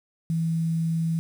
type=tone; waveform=sine; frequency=163.9 Hz; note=E3; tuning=10 cents flat; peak=-22 dBFS; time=0.3-1.19 s; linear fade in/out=0 ms; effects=8-bit